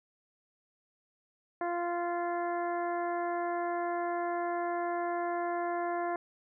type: harmonic tone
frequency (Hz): 347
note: F4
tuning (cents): -11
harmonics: 1 / 2 / 3 / 4 / 5 / 6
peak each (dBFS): -35 / -33 / -39 / -44 / -44 / -51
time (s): 1.61-6.16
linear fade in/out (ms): 2
effects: none